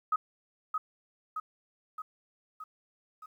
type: tone with echo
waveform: sine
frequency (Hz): 1264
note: D#6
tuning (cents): +27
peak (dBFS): -24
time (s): 0.12-0.16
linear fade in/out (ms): 5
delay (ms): 620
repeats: 5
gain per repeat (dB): -4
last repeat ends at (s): 3.26
effects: 11-bit